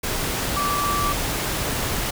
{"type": "tone in noise", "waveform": "sine", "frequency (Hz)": 1161, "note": "D6", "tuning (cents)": -20, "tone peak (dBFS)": -22, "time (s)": [0.56, 1.13], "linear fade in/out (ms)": 10, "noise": "pink", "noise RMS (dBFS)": -25, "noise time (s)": [0.03, 2.11], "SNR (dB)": 0, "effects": []}